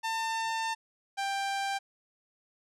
sawtooth tone pair in turn, 899 / 789 Hz, A5 / G5, +37 / +11 cents, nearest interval major second, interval 226 cents, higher first, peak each -26 dBFS, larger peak neither, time 0.03-0.75 / 1.17-1.79 s, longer first, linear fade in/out 20 ms, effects low-pass 8000 Hz 12 dB/octave

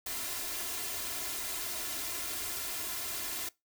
white noise with comb filter, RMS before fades -37 dBFS, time 0.06-3.49 s, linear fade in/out 5 ms, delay 2.9 ms, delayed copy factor +0.7, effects noise-tail reverb RT60 0.2 s tail -22 dB re dry

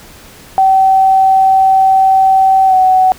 sine tone with pitch glide, 767 to 749.9 Hz, G5 to F#5, -38 to +23 cents, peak -5 dBFS, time 0.58-3.12 s, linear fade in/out 0 ms, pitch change -39 cents, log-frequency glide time 2.67-2.74 s, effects pink hiss -37 dBFS RMS until 3.18 s

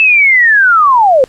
sine linear sweep, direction down, 2649 to 493.9 Hz, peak -4 dBFS, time 0-1.24 s, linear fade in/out 0 ms, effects pink hiss -43 dBFS RMS until 1.28 s + low-pass 9000 Hz 12 dB/octave

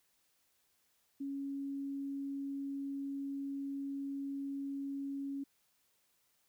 sine tone, 277.2 Hz, C#4, in tune, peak -37 dBFS, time 1.2-5.44 s, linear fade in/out 10 ms, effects white hiss -75 dBFS RMS until 6.48 s

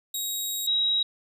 15% pulse / sine tone pair in turn, 3800 / 3833 Hz, A#7 / A#7, +33 / +47 cents, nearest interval unison, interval 14 cents, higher second, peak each -21 dBFS, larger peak neither, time 0.14-0.67 / 0.67-1.03 s, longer first, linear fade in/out 5 ms, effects none

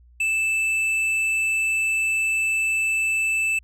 sine tone with hard clipping, 2637 Hz, E7, in tune, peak -21 dBFS, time 0.2-3.59 s, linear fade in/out 5 ms, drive 6 dB, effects added 60 Hz sine -49 dBFS peak until 3.63 s

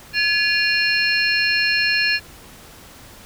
sine tone cluster, 1701 / 2438 / 2773 / 4242 / 5320 Hz, G#6 / D#7 / F7 / C8 / E8, +41 / -36 / -13 / +23 / +15 cents, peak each -20 / -22 / -24 / -22 / -28 dBFS, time 0.13-2.2 s, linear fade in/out 50 ms, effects pink hiss -43 dBFS RMS until 3.25 s

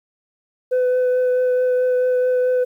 sine tone with vibrato, 503 Hz, B4, 32 cents sharp, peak -12 dBFS, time 0.71-2.65 s, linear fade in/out 20 ms, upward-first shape triangle, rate 4.6 Hz, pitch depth 13 cents each way, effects tanh soft clip ceiling -14 dBFS + 9-bit

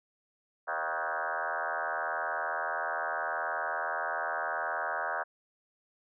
sine tone with frequency modulation, 1108.7 Hz, C#6, in tune, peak -30 dBFS, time 0.67-5.24 s, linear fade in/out 20 ms, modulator 80.8 Hz, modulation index 6.5, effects none

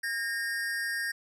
square tone pair together, 1617 / 1843.5 Hz, G#6 / A#6, -47 / -20 cents, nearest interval major second, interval 227 cents, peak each -34 / -33 dBFS, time 0.03-1.12 s, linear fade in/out 10 ms, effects low-pass 12000 Hz 12 dB/octave

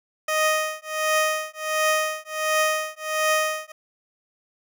15% pulse tone with tremolo, 622.3 Hz, D#5, in tune, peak -11 dBFS, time 0.28-3.72 s, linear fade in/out 5 ms, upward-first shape triangle, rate 1.4 Hz, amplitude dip 100%, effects none

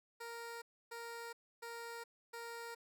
15% pulse tone bursts, 466.2 Hz, A#4, in tune, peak -39 dBFS, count 4, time 0.2-2.75 s, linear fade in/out 10 ms, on 420 ms, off 290 ms, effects none

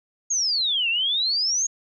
sine exponential two-way sweep, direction down then up, 6720 to 2646 to 6720 Hz, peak -20 dBFS, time 0.3-1.67 s, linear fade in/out 10 ms, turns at 0.89 s, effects none

